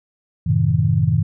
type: chord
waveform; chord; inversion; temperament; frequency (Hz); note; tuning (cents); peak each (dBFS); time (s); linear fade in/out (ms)
sine; F# diminished seventh; none; equal with one note detuned; 92.5 / 110 / 130.81 / 158.19; F#2 / A2 / C3 / Eb3; 0 / 0 / 0 / +29; -21 / -19 / -20 / -18; 0.46-1.23; 10
effects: none